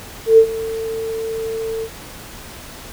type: tone with ADSR envelope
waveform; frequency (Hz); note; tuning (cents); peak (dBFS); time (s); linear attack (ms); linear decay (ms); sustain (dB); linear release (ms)
sine; 448; A4; +31; -3; 0.26-1.89; 120; 78; -18; 60
effects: pink hiss -36 dBFS RMS until 2.92 s